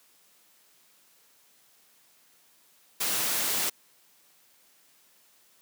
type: noise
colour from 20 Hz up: white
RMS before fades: -28 dBFS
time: 3-3.7 s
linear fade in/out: 10 ms
effects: white hiss -62 dBFS RMS until 5.61 s + high-pass 150 Hz 12 dB/octave